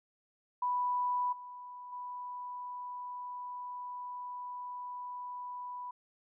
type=tone with level steps; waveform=sine; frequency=987.8 Hz; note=B5; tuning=in tune; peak=-29 / -44 / -39 dBFS; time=0.62-5.91 s; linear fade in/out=5 ms; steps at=1.32 / 1.92 s; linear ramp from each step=10 ms; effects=none